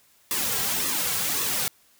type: noise with flanger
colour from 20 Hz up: white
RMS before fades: -26 dBFS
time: 0.31-1.68 s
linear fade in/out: 0 ms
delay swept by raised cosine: 1.3 to 3.4 ms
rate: 1.8 Hz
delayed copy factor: -0.75
effects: white hiss -60 dBFS RMS until 1.99 s